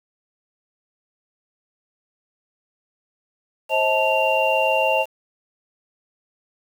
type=tone cluster; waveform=sine; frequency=531 / 638 / 876 / 2770 Hz; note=C5 / D#5 / A5 / F7; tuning=+25 / +43 / -8 / -15 cents; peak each=-22 dBFS; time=3.69-5.06 s; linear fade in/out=50 ms; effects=7-bit